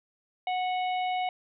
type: harmonic tone with a mistuned harmonic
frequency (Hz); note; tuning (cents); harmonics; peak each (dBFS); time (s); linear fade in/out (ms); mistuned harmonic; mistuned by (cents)
735; F#5; -12; 1 / 3 / 4 / 5; -27 / -37 / -41 / -46; 0.47-1.29; 2; 5; +42
effects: none